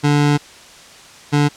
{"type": "tone pair in turn", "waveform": "25% pulse", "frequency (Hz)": [146, 146], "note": ["D3", "D3"], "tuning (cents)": [-10, -10], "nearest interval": "unison", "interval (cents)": 0, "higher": "neither", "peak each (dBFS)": -8, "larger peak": "neither", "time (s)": [[0.03, 0.38], [1.32, 1.49]], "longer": "first", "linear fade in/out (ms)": 20, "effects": ["white hiss -41 dBFS RMS until 1.56 s", "low-pass 7000 Hz 12 dB/octave"]}